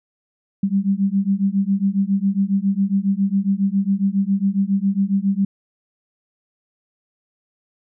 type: beating tone pair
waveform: sine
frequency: 193 / 200.3 Hz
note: G3 / G3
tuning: -27 / +38 cents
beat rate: 7.3 Hz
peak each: -19 dBFS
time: 0.63-5.45 s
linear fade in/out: 5 ms
effects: none